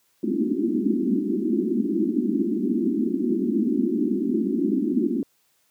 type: band-pass noise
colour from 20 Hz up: pink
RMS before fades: -23 dBFS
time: 0.23-5.23 s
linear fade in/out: 2 ms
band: 200 to 370 Hz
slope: 96 dB/octave
effects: white hiss -66 dBFS RMS until 5.7 s + high-pass 80 Hz 12 dB/octave